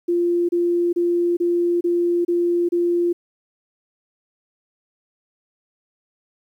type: tone bursts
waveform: sine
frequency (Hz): 347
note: F4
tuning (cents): -11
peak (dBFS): -16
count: 7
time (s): 0.08-3.13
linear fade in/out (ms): 10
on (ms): 410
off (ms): 30
effects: 9-bit